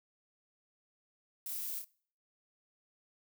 violet noise with echo, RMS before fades -41 dBFS, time 1.46-1.79 s, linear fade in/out 2 ms, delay 28 ms, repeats 2, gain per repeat -4 dB, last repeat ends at 1.846 s, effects noise-tail reverb RT60 0.5 s tail -23 dB re dry

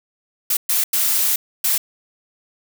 blue noise bursts at uneven times, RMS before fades -18 dBFS, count 4, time 0.5-0.57 / 0.69-0.84 / 0.93-1.36 / 1.64-1.78 s, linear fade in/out 5 ms, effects none

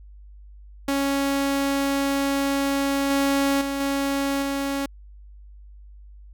sawtooth tone with level steps, 277.2 Hz, C#4, in tune, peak -17 / -15 / -21 / -18 / -20 dBFS, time 0.88-4.86 s, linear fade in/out 5 ms, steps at 3.1 / 3.61 / 3.8 / 4.42 s, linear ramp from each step 5 ms, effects added 50 Hz sine -42 dBFS peak until 6.33 s

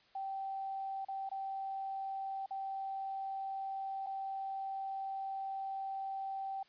sine tone with dropouts, 777 Hz, G5, 16 cents flat, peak -37 dBFS, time 0.15-6.63 s, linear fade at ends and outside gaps 5 ms, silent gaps 1.049-1.084 / 1.292-1.314 / 2.461-2.507 / 4.064-4.068 s, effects white hiss -67 dBFS RMS until 6.68 s + resampled to 11025 Hz

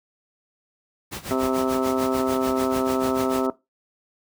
pink noise with tremolo, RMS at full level -31 dBFS, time 1.11-3.47 s, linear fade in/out 20 ms, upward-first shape sine, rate 6.8 Hz, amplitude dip 85%
harmonic tone, 130.81 Hz, C3, in tune, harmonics 2 / 3 / 4 / 5 / 6 / 7 / 8 / 9 / 10, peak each -24 / -26 / -31 / -28 / -39 / -33 / -40 / -39 / -30 dBFS, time 1.31-3.5 s, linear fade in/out 0 ms
effects noise-tail reverb RT60 0.2 s tail -17 dB re dry + high-pass 60 Hz 12 dB/octave

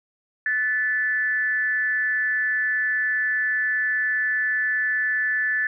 sine tone with frequency modulation, 1745 Hz, A6, 15 cents flat, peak -20 dBFS, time 0.46-5.67 s, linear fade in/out 2 ms, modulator 239 Hz, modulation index 0.45, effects none

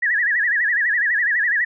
sine tone with vibrato, 1799 Hz, A6, 38 cents sharp, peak -16 dBFS, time 0.02-1.65 s, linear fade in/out 10 ms, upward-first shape sine, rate 12 Hz, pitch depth 160 cents each way, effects none

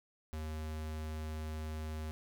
square tone, 77.9 Hz, D#2, 3 cents sharp, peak -39 dBFS, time 0.33-2.11 s, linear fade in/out 0 ms, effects none

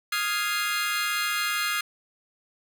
25% pulse chord, F minor seventh, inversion third, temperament equal, 1244.5 / 1396.9 / 1661.2 / 2093 Hz, Eb6 / F6 / Ab6 / C7, 0 / 0 / 0 / 0 cents, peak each -27 dBFS, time 0.12-1.81 s, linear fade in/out 5 ms, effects none

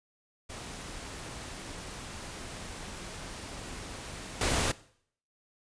pink noise with level steps, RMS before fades -42 / -28 dBFS, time 0.49-4.72 s, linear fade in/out 10 ms, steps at 4.41 s, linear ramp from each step 2 ms, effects noise-tail reverb RT60 0.6 s tail -19 dB re dry + resampled to 22050 Hz

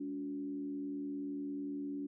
sine tone with frequency modulation, 285.3 Hz, C#4, 50 cents sharp, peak -37 dBFS, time 0-2.07 s, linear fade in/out 10 ms, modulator 77.3 Hz, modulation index 0.52, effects none

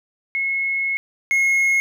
sine / triangle tone pair in turn, 2177 / 2164 Hz, C#7 / C#7, -32 / -42 cents, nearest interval unison, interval 10 cents, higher first, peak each -19 / -13 dBFS, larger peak second, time 0.35-0.97 / 1.31-1.8 s, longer first, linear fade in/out 0 ms, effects none

